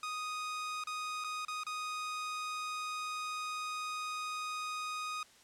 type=tone with dropouts; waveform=sawtooth; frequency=1244.5 Hz; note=D#6; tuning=in tune; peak=-33 dBFS; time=0.03-5.23 s; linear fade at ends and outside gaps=2 ms; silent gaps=0.838-0.871 / 1.24-1.244 / 1.45-1.482 / 1.635-1.666 s; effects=white hiss -61 dBFS RMS until 5.43 s + low-pass 8000 Hz 12 dB/octave